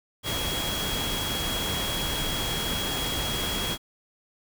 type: tone in noise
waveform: sine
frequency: 3300 Hz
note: G#7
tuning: 12 cents flat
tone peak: -31 dBFS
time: 0.23-3.78 s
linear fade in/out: 50 ms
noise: pink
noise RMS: -30 dBFS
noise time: 0.23-3.78 s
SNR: -4 dB
effects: none